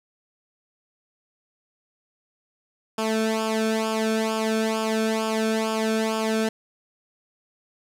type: tone with flanger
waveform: sawtooth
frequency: 220.6 Hz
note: A3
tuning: 5 cents sharp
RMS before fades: -24 dBFS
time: 2.98-6.49 s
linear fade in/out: 5 ms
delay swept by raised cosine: 0.49 to 1.03 ms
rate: 2.2 Hz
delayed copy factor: -0.85
effects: low-pass 11000 Hz 12 dB/octave + 8-bit